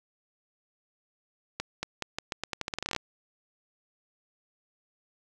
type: accelerating click train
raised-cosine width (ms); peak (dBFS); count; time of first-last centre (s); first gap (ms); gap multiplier
0.2; -14; 18; 1.6-2.963; 230; 0.84
effects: none